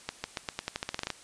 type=accelerating click train; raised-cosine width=0.2 ms; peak=-14 dBFS; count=14; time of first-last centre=0.09-1.103 s; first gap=150 ms; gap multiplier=0.88; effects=white hiss -52 dBFS RMS until 1.23 s + resampled to 22050 Hz